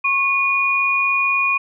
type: tone pair together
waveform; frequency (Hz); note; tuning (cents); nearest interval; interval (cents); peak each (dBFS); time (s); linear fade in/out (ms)
sine; 1091 / 2449; C#6 / D#7; -28 / -28; octave + major second; 1400; -21 / -16; 0.04-1.58; 10
effects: none